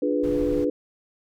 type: chord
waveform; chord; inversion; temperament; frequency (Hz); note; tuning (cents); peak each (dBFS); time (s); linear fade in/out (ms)
sine; D diminished seventh; none; equal; 293.7 / 349.2 / 415.3 / 493.9; D4 / F4 / Ab4 / Cb5; 0 / 0 / 0 / 0; -24 / -30 / -28 / -25; 0.02-0.7; 5
type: noise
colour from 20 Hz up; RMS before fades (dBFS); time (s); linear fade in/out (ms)
brown; -34; 0.23-0.65; 10
effects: none